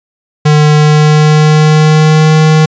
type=tone with pitch glide; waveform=square; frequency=150.8 to 156.03 Hz; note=D3 to D#3; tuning=+46 to +5 cents; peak=-4 dBFS; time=0.45-2.66 s; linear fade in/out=10 ms; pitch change=+59 cents; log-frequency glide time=0.74-2.35 s; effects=resampled to 16000 Hz